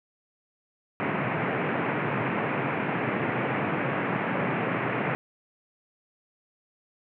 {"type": "band-pass noise", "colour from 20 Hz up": "pink", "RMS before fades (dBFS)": -28, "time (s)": [1, 5.15], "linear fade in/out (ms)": 0, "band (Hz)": [120, 2500], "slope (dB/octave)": 48, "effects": []}